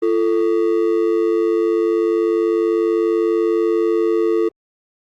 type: ring-modulated tone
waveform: triangle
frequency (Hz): 392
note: G4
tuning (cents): 0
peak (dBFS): -9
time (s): 0.02-4.49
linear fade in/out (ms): 10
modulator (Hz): 50.1
effects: Opus 32 kbps